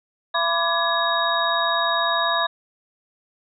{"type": "tone cluster", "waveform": "sine", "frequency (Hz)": [674, 1001, 1171, 1680, 3771], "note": ["E5", "B5", "D6", "G#6", "A#7"], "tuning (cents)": [38, 23, -5, 19, 19], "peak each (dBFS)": -25, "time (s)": [0.34, 2.47], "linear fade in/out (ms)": 10, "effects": []}